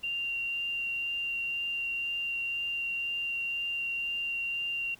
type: tone with vibrato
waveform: sine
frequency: 2773 Hz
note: F7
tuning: 13 cents flat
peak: -30 dBFS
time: 0.03-4.95 s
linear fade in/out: 10 ms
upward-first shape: sine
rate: 2 Hz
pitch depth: 9 cents each way
effects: pink hiss -58 dBFS RMS until 4.99 s